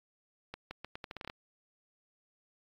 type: accelerating click train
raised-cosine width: 0.3 ms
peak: -25 dBFS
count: 11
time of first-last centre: 0.54-1.299 s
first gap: 170 ms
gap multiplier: 0.8
effects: AAC 48 kbps